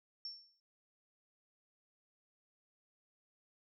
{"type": "tone with exponential decay", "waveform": "sine", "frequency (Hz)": 5440, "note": "F8", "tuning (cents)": -46, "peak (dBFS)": -39, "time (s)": [0.25, 0.6], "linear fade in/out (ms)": 1, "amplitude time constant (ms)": 75, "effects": []}